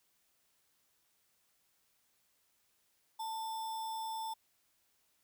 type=tone with sample-and-hold; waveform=sine; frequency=890 Hz; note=A5; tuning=20 cents sharp; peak=-37 dBFS; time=3.19-4.34 s; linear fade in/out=10 ms; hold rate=4410 Hz; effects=white hiss -75 dBFS RMS until 5.23 s